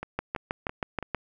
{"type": "two click trains", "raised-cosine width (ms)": 0.5, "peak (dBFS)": [-19, -13], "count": [4, 7], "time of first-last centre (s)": [[0.03, 1.027], [0.19, 1.147]], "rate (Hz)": [3.01, 6.27], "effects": []}